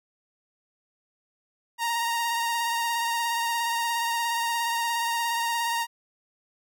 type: tone with vibrato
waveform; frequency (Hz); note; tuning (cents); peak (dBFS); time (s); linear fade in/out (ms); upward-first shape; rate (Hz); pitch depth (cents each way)
sawtooth; 932.3; A#5; 0; -21; 1.78-5.87; 50; triangle; 17; 29
effects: none